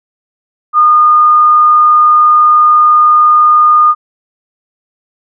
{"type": "tone", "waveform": "sine", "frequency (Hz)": 1221, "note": "D#6", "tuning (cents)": -33, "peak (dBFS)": -3, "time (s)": [0.73, 3.95], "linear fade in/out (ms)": 50, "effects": []}